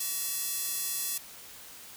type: tone with high-pass filter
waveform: square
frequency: 377.9 Hz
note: F#4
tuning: 37 cents sharp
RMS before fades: -33 dBFS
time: 0-1.18 s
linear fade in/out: 5 ms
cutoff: 7600 Hz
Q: 0.62
effects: white hiss -48 dBFS RMS until 1.96 s